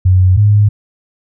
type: tone pair in turn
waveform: sine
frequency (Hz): 92.5 / 103.83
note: F#2 / G#2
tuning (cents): 0 / 0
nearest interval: major second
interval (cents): 200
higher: second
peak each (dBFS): -5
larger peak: neither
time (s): 0.05-0.37 / 0.37-0.69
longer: neither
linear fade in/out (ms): 10
effects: none